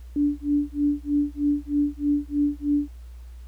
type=tone with tremolo; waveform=sine; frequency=290.5 Hz; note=D4; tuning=19 cents flat; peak=-17 dBFS; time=0.16-2.88 s; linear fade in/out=2 ms; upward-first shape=sine; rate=3.2 Hz; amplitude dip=100%; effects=added 60 Hz sine -38 dBFS peak until 3.47 s + pink hiss -60 dBFS RMS until 3.47 s